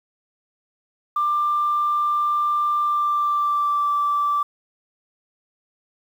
sine tone with pitch glide, 1187 to 1165.9 Hz, D6 to D6, +18 to -13 cents, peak -17 dBFS, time 1.16-4.43 s, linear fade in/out 5 ms, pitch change -31 cents, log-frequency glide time 2.79-3.9 s, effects tanh soft clip ceiling -13 dBFS + 8-bit

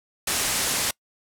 white low-pass noise, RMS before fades -25 dBFS, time 0.27-0.91 s, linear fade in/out 5 ms, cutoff 11000 Hz, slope 24 dB/octave, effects noise-tail reverb RT60 0.1 s tail -25 dB re dry

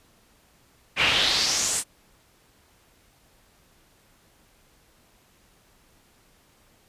brown noise with band-pass filter sweep, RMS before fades -23 dBFS, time 0.96-1.84 s, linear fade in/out 50 ms, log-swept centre 2400 to 9100 Hz, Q 3.2, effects pink hiss -60 dBFS RMS until 6.88 s + resampled to 32000 Hz

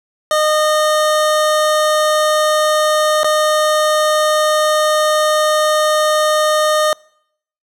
25% pulse tone with dropouts, 613 Hz, D#5, 26 cents flat, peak -8 dBFS, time 0.31-6.93 s, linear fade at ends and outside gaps 1 ms, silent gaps 3.233-3.244 s, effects noise-tail reverb RT60 0.7 s tail -26 dB re dry + low-pass 12000 Hz 12 dB/octave

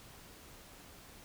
silence, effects pink hiss -55 dBFS RMS until 1.24 s

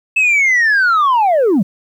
sine linear sweep, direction down, 2633 to 164.81 Hz, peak -7 dBFS, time 0.16-1.63 s, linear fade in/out 10 ms, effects tanh soft clip ceiling -8 dBFS + 8-bit

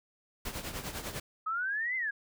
pink noise with tremolo, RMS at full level -36 dBFS, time 0.45-1.2 s, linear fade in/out 5 ms, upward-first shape triangle, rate 10 Hz, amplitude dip 75%
sine exponential two-way sweep, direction up then down, 1255 to 2093 to 1606 Hz, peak -30 dBFS, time 1.46-2.11 s, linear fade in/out 10 ms, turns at 1.96 s
effects none

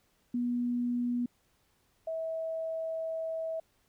sine tone pair in turn, 242.8 / 648.2 Hz, B3 / E5, -29 / -29 cents, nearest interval octave + perfect fourth, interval 1700 cents, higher second, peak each -28 / -32 dBFS, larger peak first, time 0.34-1.26 / 2.07-3.6 s, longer second, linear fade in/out 5 ms, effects pink hiss -71 dBFS RMS until 3.88 s

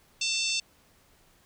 harmonic tone, 893 Hz, A5, 25 cents sharp, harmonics 3 / 4 / 5 / 6 / 7 / 8 / 9, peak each -31 / -33 / -33 / -34 / -35 / -41 / -39 dBFS, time 0.21-0.6 s, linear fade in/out 5 ms, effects pink hiss -62 dBFS RMS until 1.45 s

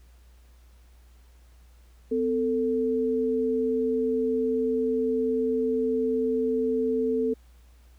sine tone pair together, 254.8 / 445.3 Hz, C4 / A4, -46 / +21 cents, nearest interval minor seventh, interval 967 cents, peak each -27 / -24 dBFS, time 2.11-7.34 s, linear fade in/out 10 ms, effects added 60 Hz sine -51 dBFS peak until 7.98 s + pink hiss -64 dBFS RMS until 7.98 s

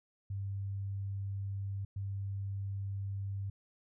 sine tone bursts at uneven times, 98.6 Hz, G2, 11 cents sharp, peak -35 dBFS, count 2, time 0.3-1.85 / 1.96-3.5 s, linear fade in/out 5 ms, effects none

